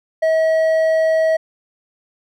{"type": "tone with hard clipping", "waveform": "sine", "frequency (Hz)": 641, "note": "E5", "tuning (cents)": -49, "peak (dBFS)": -14, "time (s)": [0.22, 1.37], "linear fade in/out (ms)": 10, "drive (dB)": 5, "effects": []}